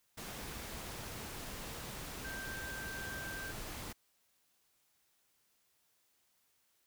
sine tone in noise, 1568 Hz, G6, in tune, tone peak -43 dBFS, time 2.24-3.52 s, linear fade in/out 10 ms, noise pink, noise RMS -45 dBFS, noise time 0.17-3.93 s, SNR -1 dB, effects white hiss -75 dBFS RMS until 6.86 s

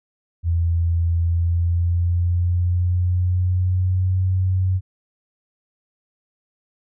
sine tone with pitch glide, 84.4 to 93.11 Hz, E2 to F#2, +41 to +11 cents, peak -16 dBFS, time 0.43-4.81 s, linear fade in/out 50 ms, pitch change +170 cents, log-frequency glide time 1.2-4.22 s, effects none

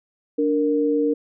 sine tone pair together, 292.4 / 464.1 Hz, D4 / A#4, -7 / -8 cents, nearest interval minor sixth, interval 799 cents, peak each -20 dBFS, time 0.38-1.14 s, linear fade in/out 10 ms, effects none

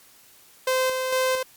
sawtooth tone with tremolo, 517 Hz, C5, 21 cents flat, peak -16 dBFS, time 0.67-1.43 s, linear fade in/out 5 ms, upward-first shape square, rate 2.2 Hz, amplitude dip 40%, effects white hiss -53 dBFS RMS until 1.56 s + MP3 96 kbps

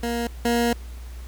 20% pulse tone pair in turn, 235.4 / 236.4 Hz, A#3 / A#3, +17 / +24 cents, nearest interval unison, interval 7 cents, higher second, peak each -19 / -14 dBFS, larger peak second, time 0.03-0.27 / 0.45-0.73 s, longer second, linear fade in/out 2 ms, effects added 60 Hz sine -34 dBFS peak until 1.27 s + pink hiss -49 dBFS RMS until 1.27 s

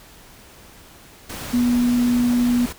sine tone in noise, 243.1 Hz, B3, 27 cents flat, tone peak -15 dBFS, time 1.53-2.66 s, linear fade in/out 10 ms, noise pink, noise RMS -32 dBFS, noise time 1.29-2.73 s, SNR +14 dB, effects pink hiss -46 dBFS RMS until 2.78 s

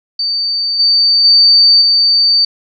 sine tone with level steps, 4593 Hz, D8, 39 cents flat, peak -13 / -7 / -4 / -7 dBFS, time 0.19-2.45 s, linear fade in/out 5 ms, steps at 0.79 / 1.24 / 1.81 s, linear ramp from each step 10 ms, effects none

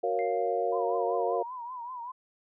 sine chord, Gb major seventh, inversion none, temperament equal, 370 / 466.2 / 554.4 / 698.5 Hz, Gb4 / Bb4 / Db5 / F5, 0 / 0 / 0 / 0 cents, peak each -34 / -30 / -33 / -30 dBFS, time 0.03-1.43 s, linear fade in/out 10 ms
sine tone with exponential decay, 2093 Hz, C7, in tune, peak -39 dBFS, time 0.19-0.7 s, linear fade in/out 0 ms, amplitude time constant 110 ms
sine tone with vibrato, 979 Hz, B5, 15 cents flat, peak -36 dBFS, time 0.72-2.12 s, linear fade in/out 10 ms, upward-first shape triangle, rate 5.2 Hz, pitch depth 110 cents each way
effects none

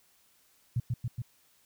sine tone with echo, 119.8 Hz, A#2, 48 cents sharp, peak -25 dBFS, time 0.76-0.8 s, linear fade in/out 5 ms, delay 140 ms, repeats 3, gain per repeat -2 dB, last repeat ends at 1.22 s, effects white hiss -66 dBFS RMS until 1.65 s

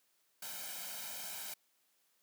white noise with comb filter, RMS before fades -44 dBFS, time 0.42-1.54 s, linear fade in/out 5 ms, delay 1.3 ms, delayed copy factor +0.8, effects white hiss -75 dBFS RMS until 2.22 s + high-pass 200 Hz 12 dB/octave

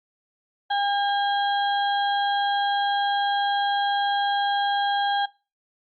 harmonic tone with a mistuned harmonic, 806 Hz, G5, 48 cents sharp, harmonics 1 / 2 / 4 / 5, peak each -22 / -29 / -31 / -39 dBFS, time 0.7-5.26 s, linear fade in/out 10 ms, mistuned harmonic 4, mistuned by +22 cents, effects noise-tail reverb RT60 0.3 s tail -21 dB re dry + Opus 48 kbps

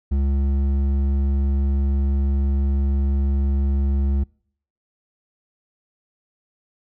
sine tone with hard clipping, 69 Hz, C#2, 7 cents flat, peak -19 dBFS, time 0.11-4.24 s, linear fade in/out 10 ms, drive 8 dB, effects noise-tail reverb RT60 0.6 s tail -26 dB re dry

